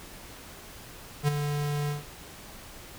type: tone with ADSR envelope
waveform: square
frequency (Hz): 146.3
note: D3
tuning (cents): -6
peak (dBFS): -20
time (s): 1.23-2.04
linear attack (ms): 49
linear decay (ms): 14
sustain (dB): -8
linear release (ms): 150
effects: pink hiss -46 dBFS RMS until 2.98 s